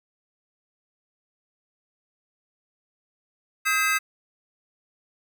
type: tone cluster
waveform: square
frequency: 1271 / 1593 / 2049 / 2606 Hz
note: D#6 / G6 / C7 / E7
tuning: +36 / +27 / -37 / -20 cents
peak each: -27 dBFS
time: 3.65-3.99 s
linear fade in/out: 20 ms
effects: none